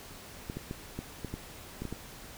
clicks, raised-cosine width 3 ms, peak -23 dBFS, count 9, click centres 0.499 / 0.57 / 0.711 / 0.99 / 1.247 / 1.34 / 1.82 / 1.853 / 1.926 s, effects pink hiss -48 dBFS RMS until 2.37 s

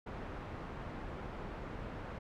pink low-pass noise, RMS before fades -44 dBFS, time 0.06-2.19 s, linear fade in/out 10 ms, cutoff 1500 Hz, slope 12 dB/octave, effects none

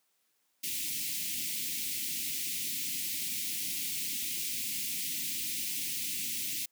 white band-stop noise, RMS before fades -35 dBFS, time 0.63-6.66 s, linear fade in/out 10 ms, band 320 to 2100 Hz, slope 48 dB/octave, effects white hiss -75 dBFS RMS until 6.71 s + high-pass 150 Hz 12 dB/octave

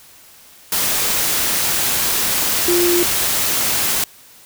sine tone in noise, 349.2 Hz, F4, in tune, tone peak -14 dBFS, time 2.68-3.03 s, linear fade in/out 2 ms, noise white, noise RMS -18 dBFS, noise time 0.72-4.04 s, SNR +1 dB, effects white hiss -45 dBFS RMS until 4.45 s

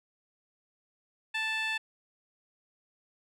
15% pulse tone with band-pass filter, 880 Hz, A5, in tune, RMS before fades -32 dBFS, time 1.34-1.78 s, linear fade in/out 10 ms, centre 2400 Hz, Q 1.3, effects none

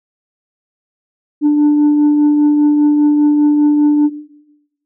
sine tone with tremolo, 295.7 Hz, D4, 12 cents sharp, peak -4 dBFS, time 1.41-4.1 s, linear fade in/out 50 ms, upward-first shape triangle, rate 5 Hz, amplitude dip 45%, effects noise-tail reverb RT60 1.0 s tail -17 dB re dry + tanh soft clip ceiling -6 dBFS

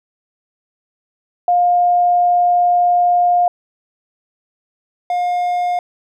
sine / triangle tone pair in turn, 708 / 711.9 Hz, F5 / F5, +23 / +33 cents, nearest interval unison, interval 10 cents, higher second, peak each -10 / -13 dBFS, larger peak first, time 1.48-3.48 / 5.1-5.79 s, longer first, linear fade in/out 2 ms, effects none

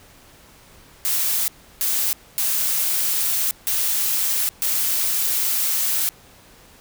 blue noise bursts at uneven times, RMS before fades -21 dBFS, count 5, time 1.05-1.48 / 1.81-2.13 / 2.38-3.51 / 3.67-4.49 / 4.62-6.09 s, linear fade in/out 0 ms, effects pink hiss -49 dBFS RMS until 6.8 s

